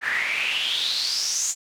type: noise with band-pass filter sweep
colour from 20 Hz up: pink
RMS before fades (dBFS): -25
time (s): 0.01-1.55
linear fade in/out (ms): 50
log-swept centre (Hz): 1700 to 7200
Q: 7.2
effects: none